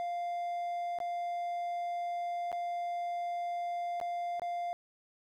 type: tone with dropouts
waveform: triangle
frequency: 698 Hz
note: F5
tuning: 1 cent flat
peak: -31 dBFS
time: 0-4.73 s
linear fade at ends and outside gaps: 0 ms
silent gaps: 0.987-1.002 / 2.517-2.527 / 4.001-4.013 / 4.396-4.419 s
effects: none